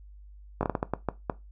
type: slowing click train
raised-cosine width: 1 ms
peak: -12 dBFS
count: 9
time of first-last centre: 0.61-1.298 s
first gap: 20 ms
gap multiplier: 1.4
effects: noise-tail reverb RT60 0.2 s tail -17 dB re dry + added 50 Hz sine -46 dBFS peak until 1.51 s